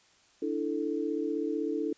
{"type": "chord", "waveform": "sine", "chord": "D suspended second", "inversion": "none", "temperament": "equal", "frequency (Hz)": [293.7, 329.6, 440], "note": ["D4", "E4", "A4"], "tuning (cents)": [0, 0, 0], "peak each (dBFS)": -33, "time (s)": [0.42, 1.93], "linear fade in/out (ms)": 5, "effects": ["white hiss -63 dBFS RMS until 1.97 s", "resampled to 16000 Hz"]}